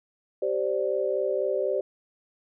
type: chord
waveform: sine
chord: G suspended fourth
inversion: none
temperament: equal with one note detuned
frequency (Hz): 388.6 / 523.3 / 587.3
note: G4 / C5 / D5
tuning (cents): -15 / 0 / 0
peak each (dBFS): -28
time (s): 0.42-1.81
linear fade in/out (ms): 5
effects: none